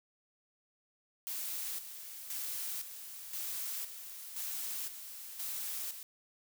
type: noise with tremolo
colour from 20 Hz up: blue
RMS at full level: -39 dBFS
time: 1.27-6.03 s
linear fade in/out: 0 ms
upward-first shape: square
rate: 0.97 Hz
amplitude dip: 60%
effects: none